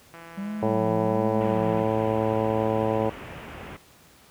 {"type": "click train", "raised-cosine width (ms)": 0.5, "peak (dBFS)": -29, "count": 278, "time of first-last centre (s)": [0.14, 1.799], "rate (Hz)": 167}
{"type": "tone with vibrato", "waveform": "triangle", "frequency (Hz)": 191.3, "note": "G3", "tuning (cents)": -42, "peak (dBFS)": -27, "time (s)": [0.37, 1.84], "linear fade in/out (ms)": 10, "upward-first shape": "sine", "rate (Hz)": 1.3, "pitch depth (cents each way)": 180}
{"type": "harmonic tone", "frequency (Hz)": 110, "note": "A2", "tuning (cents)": 0, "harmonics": [1, 2, 3, 4, 5, 6, 7, 8, 9], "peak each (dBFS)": [-30, -30, -30, -28, -27, -34, -32, -37, -34], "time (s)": [0.62, 3.1], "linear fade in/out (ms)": 10}
{"type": "low-pass noise", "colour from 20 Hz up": "pink", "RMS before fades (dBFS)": -39, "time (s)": [1.4, 3.77], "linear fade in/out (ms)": 10, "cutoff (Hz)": 3000, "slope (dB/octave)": 48}
{"effects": ["pink hiss -54 dBFS RMS until 4.3 s", "high-pass 60 Hz 12 dB/octave"]}